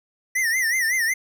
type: tone with vibrato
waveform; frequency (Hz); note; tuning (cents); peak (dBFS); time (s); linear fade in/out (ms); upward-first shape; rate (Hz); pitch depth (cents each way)
square; 1932; B6; -39; -20; 0.35-1.14; 10; sine; 5.4; 140
effects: none